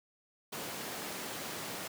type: high-pass noise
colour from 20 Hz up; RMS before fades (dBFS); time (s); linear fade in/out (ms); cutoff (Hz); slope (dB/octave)
pink; -41; 0.52-1.88; 10; 210; 12
effects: none